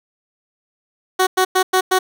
15% pulse tone bursts, 373 Hz, F#4, 14 cents sharp, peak -6 dBFS, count 5, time 1.19-1.99 s, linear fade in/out 10 ms, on 80 ms, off 100 ms, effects none

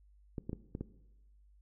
clicks, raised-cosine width 3 ms, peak -25 dBFS, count 5, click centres 0.382 / 0.495 / 0.531 / 0.751 / 0.81 s, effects noise-tail reverb RT60 1.0 s tail -17 dB re dry + added 50 Hz sine -60 dBFS peak until 1.61 s

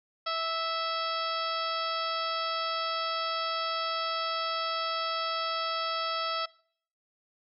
harmonic tone with a mistuned harmonic, 655 Hz, E5, 11 cents flat, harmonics 1 / 2 / 3 / 4 / 5 / 6 / 7 / 8, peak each -36 / -31 / -42 / -42 / -39 / -42 / -40 / -40 dBFS, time 0.26-6.46 s, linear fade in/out 10 ms, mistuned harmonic 3, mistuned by +18 cents, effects noise-tail reverb RT60 0.6 s tail -22 dB re dry

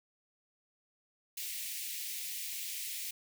white high-pass noise, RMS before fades -40 dBFS, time 1.37-3.11 s, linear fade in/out 5 ms, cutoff 2000 Hz, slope 48 dB/octave, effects none

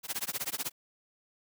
white noise with tremolo, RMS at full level -32 dBFS, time 0.03-0.72 s, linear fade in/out 50 ms, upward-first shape sine, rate 16 Hz, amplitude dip 100%, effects high-pass 100 Hz 12 dB/octave

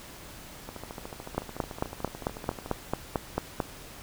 two click trains, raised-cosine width 1 ms, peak -12 / -24 dBFS, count 11 / 28, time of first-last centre 1.38-3.602 / 0.69-2.661 s, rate 4.5 / 13.7 Hz, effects pink hiss -46 dBFS RMS until 4.02 s

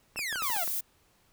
clicks, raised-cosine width 0.5 ms, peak -25 dBFS, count 8, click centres 0.16 / 0.191 / 0.327 / 0.358 / 0.422 / 0.501 / 0.564 / 0.677 s
sawtooth exponential sweep, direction down, 2794 to 635 Hz, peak -28 dBFS, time 0.16-0.65 s, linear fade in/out 20 ms
violet noise, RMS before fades -32 dBFS, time 0.42-0.81 s, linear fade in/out 10 ms
effects pink hiss -66 dBFS RMS until 1.32 s

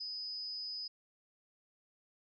sine tone with amplitude modulation, 5010 Hz, D#8, 11 cents sharp, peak -36 dBFS, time 0-0.88 s, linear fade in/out 10 ms, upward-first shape sine, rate 260 Hz, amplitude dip 65%, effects none

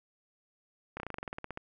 slowing click train, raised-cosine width 0.5 ms, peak -23 dBFS, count 14, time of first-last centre 0.97-1.574 s, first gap 30 ms, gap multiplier 1.07, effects none

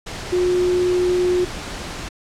sine tone in noise, 360 Hz, F#4, 47 cents flat, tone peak -15 dBFS, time 0.32-1.45 s, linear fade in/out 10 ms, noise pink, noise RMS -30 dBFS, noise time 0.06-2.09 s, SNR +12 dB, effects low-pass 7000 Hz 12 dB/octave

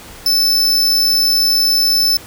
45% pulse tone, 5274 Hz, E8, in tune, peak -11 dBFS, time 0.26-2.17 s, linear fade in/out 2 ms, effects pink hiss -36 dBFS RMS until 2.26 s

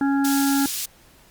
harmonic tone, 277.2 Hz, C#4, in tune, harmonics 1 / 3 / 5 / 6, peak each -18 / -28 / -32 / -34 dBFS, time 0.01-0.66 s, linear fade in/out 2 ms
pink high-pass noise, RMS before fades -28 dBFS, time 0.24-0.86 s, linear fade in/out 10 ms, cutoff 4400 Hz, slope 12 dB/octave
effects pink hiss -53 dBFS RMS until 1.3 s + Opus 48 kbps

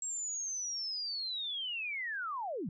sine linear sweep, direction down, 7620 to 138.59 Hz, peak -35 dBFS, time 0.02-2.69 s, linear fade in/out 2 ms, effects none

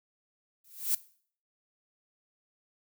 violet noise with exponential growth, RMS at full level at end -24 dBFS, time 0.64-0.95 s, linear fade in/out 5 ms, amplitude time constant 67 ms, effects noise-tail reverb RT60 0.5 s tail -19 dB re dry

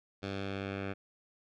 10% pulse tone with low-pass filter sweep, 98 Hz, G2, in tune, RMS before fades -38 dBFS, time 0.22-0.94 s, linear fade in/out 20 ms, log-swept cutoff 4100 to 2300 Hz, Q 1.6, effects none

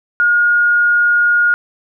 sine tone, 1431 Hz, F6, 42 cents sharp, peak -9 dBFS, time 0.2-1.54 s, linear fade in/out 0 ms, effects none

